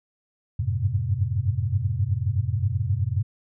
sine tone cluster, 88.3 / 96.1 / 99.5 / 107.2 / 129.3 Hz, F2 / G2 / G2 / A2 / C3, +20 / -34 / +26 / -45 / -20 cents, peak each -28 / -29 / -30 / -26 / -28 dBFS, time 0.59-3.23 s, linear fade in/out 10 ms, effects none

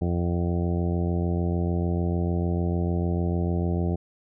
harmonic tone with a mistuned harmonic, 86.7 Hz, F2, 12 cents flat, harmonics 1 / 2 / 3 / 4 / 5 / 6 / 7 / 8 / 9, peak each -25 / -27 / -35 / -32 / -36 / -44 / -39 / -43 / -41 dBFS, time 0.01-3.96 s, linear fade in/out 10 ms, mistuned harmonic 9, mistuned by -30 cents, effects none

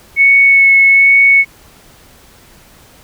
sine tone with vibrato, 2207 Hz, C#7, 8 cents flat, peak -4 dBFS, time 0.16-1.45 s, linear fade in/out 50 ms, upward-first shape sine, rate 1.2 Hz, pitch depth 11 cents each way, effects pink hiss -43 dBFS RMS until 3.03 s

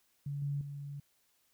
sine tone with level steps, 142.4 Hz, C#3, 47 cents sharp, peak -35 / -32 / -40 dBFS, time 0.26-1 s, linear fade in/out 5 ms, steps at 0.42 / 0.61 s, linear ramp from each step 2 ms, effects white hiss -73 dBFS RMS until 1.53 s

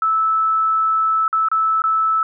sine tone with dropouts, 1310 Hz, E6, 11 cents flat, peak -14 dBFS, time 0.02-2.23 s, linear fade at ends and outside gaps 2 ms, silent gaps 1.28-1.328 / 1.486-1.515 / 1.82-1.839 s, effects none

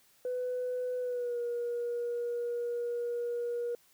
sine tone with pitch glide, 499.5 to 477.5 Hz, B4 to A#4, +20 to +42 cents, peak -30 dBFS, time 0.25-3.75 s, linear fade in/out 2 ms, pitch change -78 cents, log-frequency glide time 1-1.39 s, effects tanh soft clip ceiling -28 dBFS + white hiss -65 dBFS RMS until 3.93 s

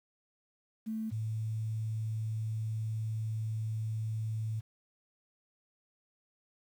sine tone pair in turn, 220.2 / 110.1 Hz, A3 / A2, +2 / +2 cents, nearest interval octave, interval 1200 cents, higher first, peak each -33 / -32 dBFS, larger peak second, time 0.86-1.11 / 1.11-4.61 s, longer second, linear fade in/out 20 ms, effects 10-bit

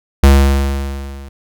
square tone with level ramp, 68.9 Hz, C#2, 10 cents flat, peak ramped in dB -3 to -31 dBFS, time 0.23-1.29 s, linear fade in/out 5 ms, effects none

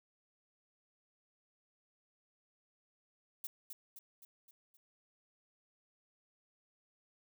violet noise with echo, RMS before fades -42 dBFS, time 3.44-3.47 s, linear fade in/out 2 ms, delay 260 ms, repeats 5, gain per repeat -5 dB, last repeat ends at 4.77 s, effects none

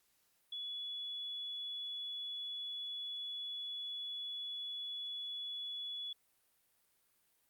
sine tone, 3405 Hz, G#7, 42 cents sharp, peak -40 dBFS, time 0.52-6.13 s, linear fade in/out 5 ms, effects white hiss -75 dBFS RMS until 7.49 s + Opus 48 kbps

